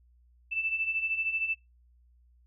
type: beating tone pair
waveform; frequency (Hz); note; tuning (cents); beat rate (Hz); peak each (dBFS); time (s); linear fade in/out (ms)
sine; 2637 / 2650; E7 / E7; 0 / +9; 13; -35 / -29; 0.51-1.55; 20
effects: noise-tail reverb RT60 0.2 s tail -22 dB re dry + added 60 Hz sine -59 dBFS peak until 2.46 s